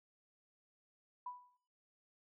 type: tone with exponential decay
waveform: sine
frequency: 987.8 Hz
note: B5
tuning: in tune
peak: -40 dBFS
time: 1.26-1.57 s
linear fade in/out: 5 ms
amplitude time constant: 66 ms
effects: noise-tail reverb RT60 0.5 s tail -18 dB re dry